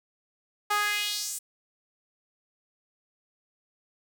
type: tone with high-pass filter sweep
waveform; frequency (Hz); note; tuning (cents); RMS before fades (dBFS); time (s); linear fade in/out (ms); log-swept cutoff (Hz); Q
sawtooth; 414.6; G#4; -3; -29; 0.7-1.39; 10; 980 to 9000; 2.4
effects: none